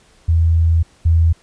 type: tone pair in turn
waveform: sine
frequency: 82.41 / 82.41 Hz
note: E2 / E2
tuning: 0 / 0 cents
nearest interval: unison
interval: 0 cents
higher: neither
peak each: -10 / -9 dBFS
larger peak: second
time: 0.28-0.83 / 1.05-1.33 s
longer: first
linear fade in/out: 10 ms
effects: pink hiss -52 dBFS RMS until 1.42 s + resampled to 22050 Hz